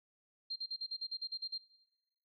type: tone bursts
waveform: sine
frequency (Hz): 4186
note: C8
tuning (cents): 0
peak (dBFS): -36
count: 11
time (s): 0.5-1.581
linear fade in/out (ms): 10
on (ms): 61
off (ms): 41
effects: noise-tail reverb RT60 1.0 s tail -18 dB re dry + MP3 64 kbps